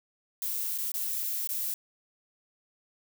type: noise with dropouts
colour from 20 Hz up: violet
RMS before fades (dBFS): -32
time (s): 0.42-1.74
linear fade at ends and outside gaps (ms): 1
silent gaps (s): 0.778-0.785 / 0.918-0.94 / 1.473-1.49
effects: none